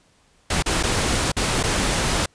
pink noise with dropouts, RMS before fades -21 dBFS, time 0.5-2.26 s, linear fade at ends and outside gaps 5 ms, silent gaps 0.625-0.66 / 0.829-0.834 / 1.319-1.366 / 1.63-1.636 s, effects pink hiss -59 dBFS RMS until 2.34 s + resampled to 22050 Hz

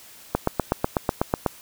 click train, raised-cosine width 1 ms, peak -5 dBFS, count 10, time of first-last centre 0.35-1.462 s, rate 8.09 Hz, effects white hiss -47 dBFS RMS until 1.61 s

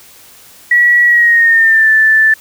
sine tone with pitch glide, 1930 to 1759.6 Hz, B6 to A6, -40 to 0 cents, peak -5 dBFS, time 0.71-2.34 s, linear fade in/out 5 ms, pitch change -160 cents, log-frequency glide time 1.05-1.9 s, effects white hiss -40 dBFS RMS until 2.4 s

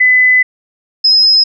sine tone pair in turn, 2009 / 5103 Hz, B6 / D#8, +29 / +43 cents, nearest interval octave + major third, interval 1614 cents, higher second, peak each -5 dBFS, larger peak neither, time 0-0.43 / 1.04-1.44 s, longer first, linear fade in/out 10 ms, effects none

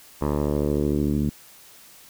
10% pulse tone with low-pass filter sweep, 73.4 Hz, D2, in tune, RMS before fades -23 dBFS, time 0.21-1.3 s, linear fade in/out 10 ms, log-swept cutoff 960 to 220 Hz, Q 1.8, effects white hiss -49 dBFS RMS until 2.09 s

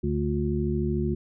harmonic tone with a mistuned harmonic, 73.42 Hz, D2, in tune, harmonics 1 / 2 / 3 / 5, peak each -29 / -29 / -29 / -29 dBFS, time 0.03-1.15 s, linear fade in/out 10 ms, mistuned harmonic 5, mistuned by -47 cents, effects none

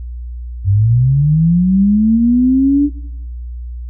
sine linear sweep, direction up, 92.5 to 293.7 Hz, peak -8 dBFS, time 0.64-2.9 s, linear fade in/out 50 ms, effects noise-tail reverb RT60 0.9 s tail -22 dB re dry + added 60 Hz sine -23 dBFS peak until 3.89 s

